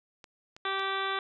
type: clicks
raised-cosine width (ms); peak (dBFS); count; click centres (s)
0.2; -30; 3; 0.242 / 0.565 / 0.795
type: harmonic tone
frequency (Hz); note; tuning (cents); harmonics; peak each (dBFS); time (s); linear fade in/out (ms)
388.4; G4; -16; 1 / 2 / 3 / 4 / 5 / 6 / 7 / 8 / 9 / 10; -37 / -38 / -33 / -36 / -40 / -42 / -47 / -46 / -38 / -45; 0.65-1.19; 2
effects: none